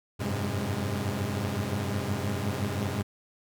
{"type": "tone cluster", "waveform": "sawtooth", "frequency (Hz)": [91.7, 99.5, 105.2, 130.6, 204.5], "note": ["F#2", "G2", "G#2", "C3", "G#3"], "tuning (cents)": [-15, 26, 23, -3, -26], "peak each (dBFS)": -31, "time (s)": [0.19, 3.03], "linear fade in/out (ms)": 20, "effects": []}